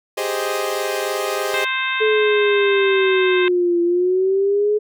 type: chord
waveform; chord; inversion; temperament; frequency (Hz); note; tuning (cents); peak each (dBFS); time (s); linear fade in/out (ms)
sawtooth; Ab major seventh; third; equal; 392 / 415.3 / 523.3 / 622.3; G4 / Ab4 / C5 / Eb5; 0 / 0 / 0 / 0; -22; 0.17-1.65; 10
type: harmonic tone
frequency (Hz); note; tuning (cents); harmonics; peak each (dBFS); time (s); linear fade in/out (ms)
523.3; C5; 0; 2 / 3 / 4 / 5 / 6 / 7; -26 / -24 / -25 / -25 / -34 / -28; 1.54-3.48; 0
type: linear two-way sweep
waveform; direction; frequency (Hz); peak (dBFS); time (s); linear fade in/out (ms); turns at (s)
sine; down then up; 435.3 to 342.7 to 425; -14; 2-4.79; 20; 3.82
effects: none